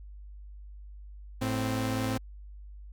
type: tone pair together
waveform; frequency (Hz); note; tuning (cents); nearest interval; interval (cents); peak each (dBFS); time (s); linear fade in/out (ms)
sawtooth; 109.52 / 260.8; A2 / C4; -8 / -5; octave + minor third; 1503; -27; 1.41-2.18; 10
effects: added 50 Hz sine -43 dBFS peak until 2.92 s